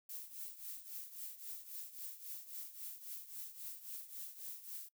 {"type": "noise with tremolo", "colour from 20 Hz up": "violet", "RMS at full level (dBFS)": -45, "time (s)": [0.09, 4.89], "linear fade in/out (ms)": 5, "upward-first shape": "triangle", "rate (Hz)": 3.7, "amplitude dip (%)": 80, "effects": ["noise-tail reverb RT60 0.1 s tail -23 dB re dry"]}